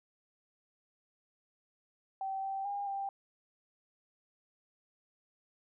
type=tone with pitch steps; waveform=sine; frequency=773 / 778 / 807 / 789 Hz; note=G5 / G5 / G#5 / G5; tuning=-24 / -13 / -50 / +11 cents; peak=-34 dBFS; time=2.21-3.09 s; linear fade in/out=2 ms; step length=220 ms; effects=none